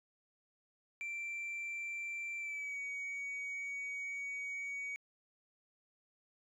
sine tone with pitch glide, 2349 to 2251 Hz, D7 to C#7, 0 to +26 cents, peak -36 dBFS, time 1.01-4.96 s, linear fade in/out 0 ms, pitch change -74 cents, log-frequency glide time 2.38-2.79 s, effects tanh soft clip ceiling -38 dBFS

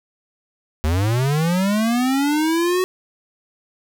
square linear sweep, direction up, 73.42 to 373.9 Hz, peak -17 dBFS, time 0.84-2.84 s, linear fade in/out 0 ms, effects none

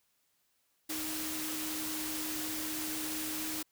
sine tone in noise, 311.1 Hz, D#4, in tune, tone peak -40 dBFS, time 0.89-3.63 s, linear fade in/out 10 ms, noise white, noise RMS -38 dBFS, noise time 0.89-3.63 s, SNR -5 dB, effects white hiss -75 dBFS RMS until 3.71 s

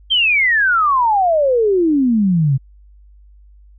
sine exponential sweep, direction down, 3219 to 128.7 Hz, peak -11 dBFS, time 0.1-2.58 s, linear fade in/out 20 ms, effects added 50 Hz sine -42 dBFS peak until 3.78 s

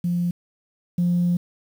sine tone pair in turn, 174.61 / 175.4 Hz, F3 / F3, 0 / +8 cents, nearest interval unison, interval 8 cents, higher second, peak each -19 / -16 dBFS, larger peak second, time 0.04-0.31 / 0.98-1.37 s, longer second, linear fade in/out 5 ms, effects tanh soft clip ceiling -14 dBFS + 8-bit

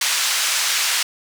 white band-pass noise, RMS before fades -20 dBFS, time 0.01-1.03 s, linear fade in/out 5 ms, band 1200 to 6800 Hz, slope 12 dB/octave, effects none

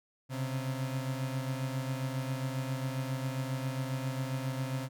35% pulse beating tone pair, 130.3 / 137.7 Hz, C3 / C#3, -7 / -11 cents, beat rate 7.4 Hz, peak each -32 / -37 dBFS, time 0.29-4.89 s, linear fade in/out 50 ms, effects none

